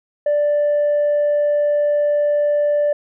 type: tone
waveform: sine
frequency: 587.3 Hz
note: D5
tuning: in tune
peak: -12 dBFS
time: 0.26-2.93 s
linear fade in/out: 5 ms
effects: tanh soft clip ceiling -12 dBFS